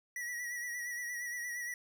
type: tone with vibrato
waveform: square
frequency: 1932 Hz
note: B6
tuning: 39 cents flat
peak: -38 dBFS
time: 0.16-1.74 s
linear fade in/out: 2 ms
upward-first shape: sine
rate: 8.6 Hz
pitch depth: 41 cents each way
effects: none